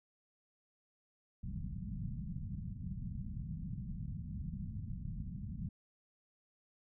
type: low-pass noise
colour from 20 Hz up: white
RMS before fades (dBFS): -42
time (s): 1.43-5.69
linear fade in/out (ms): 5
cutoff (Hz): 200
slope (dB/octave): 48
effects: none